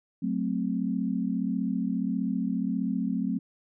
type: chord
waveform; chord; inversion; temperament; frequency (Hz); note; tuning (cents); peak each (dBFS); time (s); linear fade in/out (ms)
sine; F# diminished; none; equal; 185 / 220 / 261.6; F#3 / A3 / C4; 0 / 0 / 0; -30; 0.22-3.39; 10
effects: none